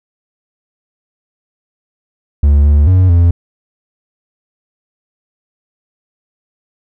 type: tone with pitch steps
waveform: triangle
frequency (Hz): 71.8 / 73.2 / 92.6 / 85.8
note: D2 / D2 / F#2 / F2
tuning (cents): -39 / -5 / +2 / -30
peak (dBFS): -3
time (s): 2.43-3.31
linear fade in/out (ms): 5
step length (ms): 220
effects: none